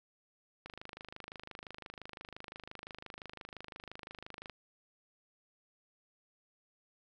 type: click train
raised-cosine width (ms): 0.3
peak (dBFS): -29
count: 100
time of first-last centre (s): 0.66-4.497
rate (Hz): 25.8
effects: none